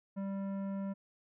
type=tone with tanh clipping; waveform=triangle; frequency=196 Hz; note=G3; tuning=in tune; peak=-37 dBFS; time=0.16-0.94 s; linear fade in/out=20 ms; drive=17 dB; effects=none